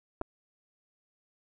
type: clicks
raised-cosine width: 1 ms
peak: -20 dBFS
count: 2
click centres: 0.213 / 0.216 s
effects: none